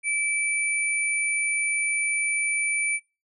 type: tone pair together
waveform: sine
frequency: 2313 / 9252 Hz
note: D7 / D9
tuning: -27 / -27 cents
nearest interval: 2 octaves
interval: 2400 cents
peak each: -23 / -30 dBFS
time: 0.03-3 s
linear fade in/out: 50 ms
effects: noise-tail reverb RT60 0.3 s tail -25 dB re dry